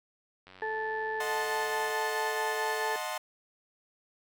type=click train; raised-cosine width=0.3 ms; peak=-35 dBFS; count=135; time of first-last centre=0.47-1.905 s; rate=93.4 Hz
type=harmonic tone; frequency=437.7 Hz; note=A4; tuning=9 cents flat; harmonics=1 / 2 / 4; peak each=-35 / -35 / -35 dBFS; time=0.62-2.96 s; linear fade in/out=2 ms
type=chord; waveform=sawtooth; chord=D# diminished seventh; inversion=none; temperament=equal with one note detuned; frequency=622.3 / 733.6 / 880 / 1046.5 Hz; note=D#5 / F#5 / A5 / C6; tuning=0 / -15 / 0 / 0 cents; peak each=-35 dBFS; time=1.2-3.18 s; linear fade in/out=5 ms
effects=none